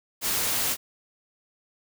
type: noise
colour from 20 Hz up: white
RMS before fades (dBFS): -26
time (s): 0.21-0.77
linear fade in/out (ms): 50
effects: none